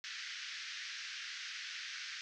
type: band-pass noise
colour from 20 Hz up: pink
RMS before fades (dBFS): -45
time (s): 0.04-2.21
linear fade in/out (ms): 0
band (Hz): 1500 to 6000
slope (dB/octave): 48
effects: none